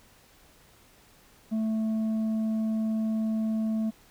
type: tone with tanh clipping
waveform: triangle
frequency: 220 Hz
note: A3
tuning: in tune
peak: -26 dBFS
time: 1.51-3.91 s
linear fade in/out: 20 ms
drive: 9 dB
effects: pink hiss -58 dBFS RMS until 4.1 s